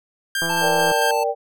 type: tone with tremolo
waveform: sawtooth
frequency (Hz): 1592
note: G6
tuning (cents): +26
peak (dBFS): -17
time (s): 0.35-1.11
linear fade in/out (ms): 2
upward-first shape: square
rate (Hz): 4.5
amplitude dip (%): 30
type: click train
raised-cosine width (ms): 1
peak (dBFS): -15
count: 84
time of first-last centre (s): 0.42-0.917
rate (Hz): 167
type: tone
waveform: square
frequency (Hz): 881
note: A5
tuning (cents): +2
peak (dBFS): -23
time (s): 0.49-1.24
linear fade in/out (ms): 10
type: chord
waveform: sine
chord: G minor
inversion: first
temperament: equal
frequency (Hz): 466.2 / 587.3 / 784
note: Bb4 / D5 / G5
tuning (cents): 0 / 0 / 0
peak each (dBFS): -23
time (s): 0.6-1.35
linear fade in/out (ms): 50
effects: none